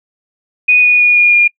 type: tone with pitch steps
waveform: sine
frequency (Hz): 2478 / 2462 / 2447 / 2431 / 2416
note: D#7 / D#7 / D#7 / D#7 / D7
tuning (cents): -8 / -19 / -29 / -41 / +48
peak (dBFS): -5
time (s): 0.68-1.48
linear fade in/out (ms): 10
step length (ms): 160
effects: noise-tail reverb RT60 0.1 s tail -25 dB re dry

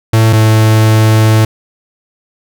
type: tone pair in turn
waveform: 45% pulse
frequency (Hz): 111.3 / 109.51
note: A2 / A2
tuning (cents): +20 / -8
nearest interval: unison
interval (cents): 28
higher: first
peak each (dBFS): -5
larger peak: neither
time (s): 0.13-0.33 / 0.33-1.45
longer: second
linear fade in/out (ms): 5
effects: none

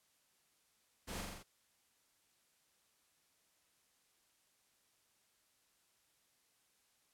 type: noise with echo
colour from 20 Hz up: pink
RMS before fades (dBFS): -45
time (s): 1.07-1.22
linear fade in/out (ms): 20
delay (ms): 43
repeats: 5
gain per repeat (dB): -2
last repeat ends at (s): 1.435
effects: white hiss -75 dBFS RMS until 7.13 s + low-pass 12000 Hz 12 dB/octave

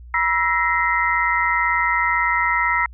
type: tone cluster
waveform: sine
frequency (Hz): 963 / 1323 / 1884 / 2062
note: B5 / E6 / A#6 / C7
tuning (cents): -44 / +6 / +18 / -26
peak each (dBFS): -22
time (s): 0.14-2.86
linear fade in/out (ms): 2
effects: added 60 Hz sine -37 dBFS peak until 2.93 s

